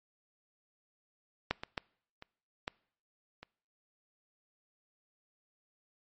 clicks, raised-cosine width 0.3 ms, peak -13 / -22 / -17 / -30 / -18 / -30 dBFS, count 6, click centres 1.51 / 1.635 / 1.778 / 2.224 / 2.679 / 3.43 s, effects noise-tail reverb RT60 0.6 s tail -25 dB re dry + MP3 32 kbps

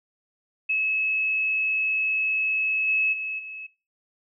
sine tone with level steps, 2585 Hz, E7, 34 cents flat, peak -21 / -19 / -27 / -34 dBFS, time 0.69-3.67 s, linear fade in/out 10 ms, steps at 2.87 / 3.12 / 3.38 s, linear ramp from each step 20 ms, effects noise-tail reverb RT60 0.4 s tail -24 dB re dry

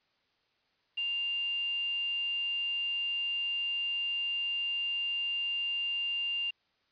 sine tone with quantisation, 2794 Hz, F7, in tune, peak -30 dBFS, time 0.97-6.51 s, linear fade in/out 10 ms, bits 8, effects white hiss -73 dBFS RMS until 6.91 s + resampled to 11025 Hz

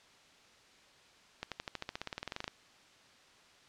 accelerating click train, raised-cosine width 0.2 ms, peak -20 dBFS, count 19, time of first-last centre 1.43-2.479 s, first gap 87 ms, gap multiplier 0.95, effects white hiss -61 dBFS RMS until 3.68 s + low-pass 5000 Hz 12 dB/octave

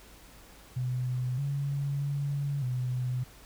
sine tone with pitch steps, 126 / 140.7 / 141.9 / 125.9 Hz, B2 / C#3 / C#3 / B2, +35 / +26 / +41 / +34 cents, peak -28 dBFS, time 0.76-3.24 s, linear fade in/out 10 ms, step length 620 ms, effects added 50 Hz sine -56 dBFS peak until 3.45 s + pink hiss -54 dBFS RMS until 3.45 s

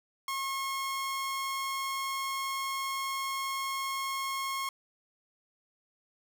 sawtooth tone, 1083 Hz, C#6, 41 cents flat, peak -28 dBFS, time 0.28-4.69 s, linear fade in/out 2 ms, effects none

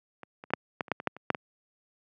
clicks, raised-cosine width 0.5 ms, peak -27 / -28 / -25 / -7 / -14 / -30 / -10 / -22 / -10 / -28 / -8 / -17 dBFS, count 12, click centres 0.233 / 0.439 / 0.505 / 0.536 / 0.808 / 0.882 / 0.917 / 1.001 / 1.073 / 1.166 / 1.303 / 1.348 s, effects high-pass 150 Hz 12 dB/octave

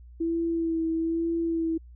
sine tone with vibrato, 329.6 Hz, E4, in tune, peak -24 dBFS, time 0.2-1.78 s, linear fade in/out 10 ms, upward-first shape sine, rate 1.1 Hz, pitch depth 24 cents each way, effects added 60 Hz sine -45 dBFS peak until 1.95 s

